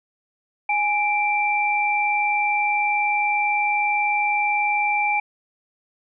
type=tone pair together; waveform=sine; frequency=830.6 / 2349 Hz; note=G#5 / D7; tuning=0 / 0 cents; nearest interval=octave + tritone; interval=1800 cents; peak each=-21 dBFS; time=0.69-5.2 s; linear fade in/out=5 ms; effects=none